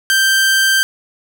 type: tone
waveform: sawtooth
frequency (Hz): 1568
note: G6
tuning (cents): 0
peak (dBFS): -7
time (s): 0.1-0.83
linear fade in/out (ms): 0
effects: none